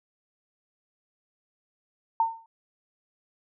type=tone with exponential decay; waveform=sine; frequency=907 Hz; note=A#5; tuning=48 cents flat; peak=-17 dBFS; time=2.2-2.46 s; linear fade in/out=2 ms; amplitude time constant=56 ms; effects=none